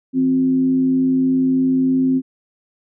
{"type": "tone with frequency modulation", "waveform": "sine", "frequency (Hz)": 261.6, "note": "C4", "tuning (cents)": 0, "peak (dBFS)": -13, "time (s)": [0.13, 2.22], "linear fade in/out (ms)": 50, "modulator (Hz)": 96.8, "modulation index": 0.29, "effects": []}